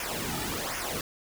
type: noise with flanger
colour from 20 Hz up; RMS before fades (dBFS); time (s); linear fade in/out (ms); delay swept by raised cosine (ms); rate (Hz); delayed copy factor
pink; -33; 0-1.01; 2; 0.24 to 1.94; 1.3; -0.7
effects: none